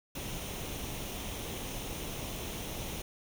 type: noise with comb filter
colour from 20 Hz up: pink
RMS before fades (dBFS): -39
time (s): 0.15-3.02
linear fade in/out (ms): 5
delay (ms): 0.32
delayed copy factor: +0.5
effects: none